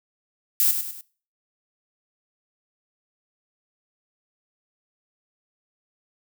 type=noise with echo; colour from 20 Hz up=violet; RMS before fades=-19 dBFS; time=0.6-0.71 s; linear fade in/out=0 ms; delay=100 ms; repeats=3; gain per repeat=-7 dB; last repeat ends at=1.01 s; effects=noise-tail reverb RT60 0.4 s tail -20 dB re dry